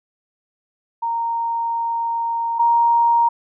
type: tone pair in turn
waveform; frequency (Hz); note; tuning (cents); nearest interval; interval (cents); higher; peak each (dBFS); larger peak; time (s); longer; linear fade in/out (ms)
sine; 927 / 935.6; A#5 / A#5; -10 / +6; unison; 16; second; -19 / -12; second; 1.02-2.59 / 2.59-3.29; first; 10
effects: none